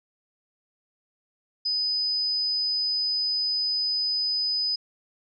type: tone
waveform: sine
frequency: 5000 Hz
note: D#8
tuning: 8 cents sharp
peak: -23 dBFS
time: 1.65-4.76 s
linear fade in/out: 10 ms
effects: none